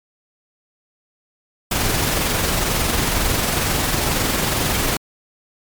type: noise with amplitude modulation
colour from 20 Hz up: pink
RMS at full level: -18 dBFS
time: 1.71-4.97 s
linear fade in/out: 5 ms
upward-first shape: sine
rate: 22.1 Hz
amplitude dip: 30%
effects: MP3 96 kbps